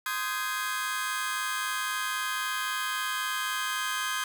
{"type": "chord", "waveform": "sawtooth", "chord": "Ab major seventh", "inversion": "first", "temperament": "just", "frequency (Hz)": [1038.3, 1245.9, 1557.4, 1661.2], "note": ["C6", "Eb6", "G6", "Ab6"], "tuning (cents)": [-14, 2, -12, 0], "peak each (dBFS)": -31, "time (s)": [0.06, 4.24], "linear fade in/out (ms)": 2, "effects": []}